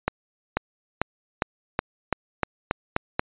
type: accelerating click train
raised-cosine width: 0.5 ms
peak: -6 dBFS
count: 10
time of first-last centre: 0.08-3.195 s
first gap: 490 ms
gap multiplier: 0.91
effects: resampled to 8000 Hz